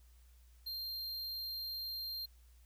square tone, 4186 Hz, C8, in tune, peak -40 dBFS, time 0.66-2.26 s, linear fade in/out 10 ms, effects added 60 Hz sine -59 dBFS peak until 2.65 s + white hiss -72 dBFS RMS until 2.65 s

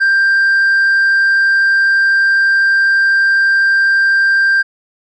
sine tone with tanh clipping, 1583 Hz, G6, 17 cents sharp, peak -9 dBFS, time 0-4.63 s, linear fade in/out 20 ms, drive 2 dB, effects none

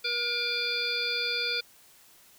harmonic tone with a mistuned harmonic, 477.4 Hz, A#4, 41 cents sharp, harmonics 1 / 3 / 5 / 7 / 9 / 10, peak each -38 / -36 / -32 / -35 / -36 / -32 dBFS, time 0.04-1.61 s, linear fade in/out 10 ms, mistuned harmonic 7, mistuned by +76 cents, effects white hiss -57 dBFS RMS until 2.38 s

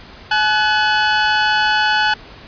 sawtooth tone pair together, 853.2 / 1488 Hz, G#5 / F#6, +46 / +9 cents, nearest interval minor seventh, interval 963 cents, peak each -12 dBFS, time 0.31-2.14 s, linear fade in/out 5 ms, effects pink hiss -39 dBFS RMS until 2.47 s + resampled to 11025 Hz

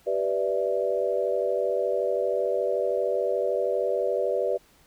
sine chord, E minor seventh, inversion first, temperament equal with one note detuned, 388.8 / 493.9 / 587.3 / 659.3 Hz, G4 / B4 / D5 / E5, -14 / 0 / 0 / 0 cents, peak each -29 / -27 / -27 / -32 dBFS, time 0.06-4.58 s, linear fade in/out 20 ms, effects pink hiss -59 dBFS RMS until 4.86 s

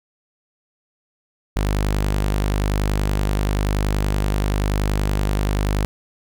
sawtooth tone, 50.5 Hz, G#1, 48 cents flat, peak -14 dBFS, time 1.56-5.85 s, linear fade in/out 0 ms, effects none

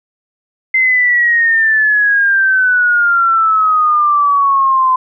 sine exponential sweep, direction down, 2078 to 1024 Hz, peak -8 dBFS, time 0.74-4.96 s, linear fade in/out 5 ms, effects none

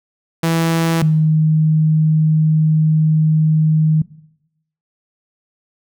sawtooth / sine tone pair in turn, 164.81 / 156.3 Hz, E3 / D#3, 0 / +8 cents, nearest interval minor second, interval 92 cents, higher first, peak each -10 dBFS, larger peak neither, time 0.43-1.02 / 1.02-4.02 s, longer second, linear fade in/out 5 ms, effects noise-tail reverb RT60 0.8 s tail -19 dB re dry

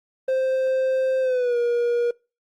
triangle tone with pitch glide, 523.3 to 477.1 Hz, C5 to A#4, 0 to +40 cents, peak -17 dBFS, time 0.28-2.11 s, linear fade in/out 5 ms, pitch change -160 cents, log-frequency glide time 1.21-1.57 s, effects noise-tail reverb RT60 0.3 s tail -25 dB re dry + Opus 24 kbps

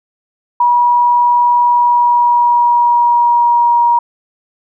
sine tone with pitch glide, 965 to 949.5 Hz, B5 to A#5, -40 to +32 cents, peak -7 dBFS, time 0.6-3.99 s, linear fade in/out 5 ms, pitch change -28 cents, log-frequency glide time 1.64-3.84 s, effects none

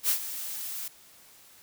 blue noise with ADSR envelope, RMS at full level -23 dBFS, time 0.03-0.88 s, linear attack 62 ms, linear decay 91 ms, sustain -13 dB, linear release 3 ms, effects white hiss -55 dBFS RMS until 1.62 s

